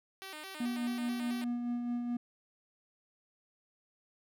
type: tone with vibrato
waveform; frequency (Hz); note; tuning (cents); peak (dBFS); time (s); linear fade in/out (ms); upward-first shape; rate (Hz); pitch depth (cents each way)
5% pulse; 342.7; F4; -33; -32; 0.22-1.44; 0; square; 4.6; 200
type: tone with tremolo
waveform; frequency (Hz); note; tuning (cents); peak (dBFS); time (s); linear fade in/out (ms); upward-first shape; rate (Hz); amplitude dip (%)
triangle; 240.8; B3; -44; -29; 0.6-2.17; 5; sine; 4.7; 35
effects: none